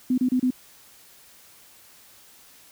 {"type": "tone bursts", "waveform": "sine", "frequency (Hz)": 253.3, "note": "B3", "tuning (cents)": 44, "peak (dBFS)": -18, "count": 4, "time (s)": [0.1, 0.506], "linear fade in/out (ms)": 5, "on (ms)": 79, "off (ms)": 30, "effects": ["white hiss -52 dBFS RMS until 2.71 s"]}